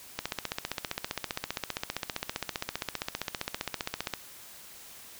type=click train; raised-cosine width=0.2 ms; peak=-13 dBFS; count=61; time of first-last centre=0.19-4.137 s; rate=15.2 Hz; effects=white hiss -49 dBFS RMS until 5.19 s